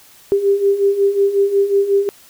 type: beating tone pair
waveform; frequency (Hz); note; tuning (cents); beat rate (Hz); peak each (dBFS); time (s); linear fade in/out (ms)
sine; 394.3 / 399.8; G4 / G4; +10 / +34; 5.5; -18 / -13; 0.32-2.09; 0
effects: white hiss -46 dBFS RMS until 2.29 s